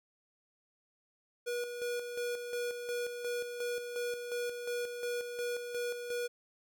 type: tone with tremolo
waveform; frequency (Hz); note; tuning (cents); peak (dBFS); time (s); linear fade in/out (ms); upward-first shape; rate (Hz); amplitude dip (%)
square; 483.1; B4; -38; -34; 1.46-6.28; 20; square; 2.8; 50
effects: none